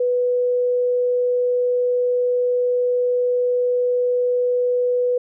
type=tone; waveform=sine; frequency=493.5 Hz; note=B4; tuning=1 cent flat; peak=-16 dBFS; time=0-5.18 s; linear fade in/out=5 ms; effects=none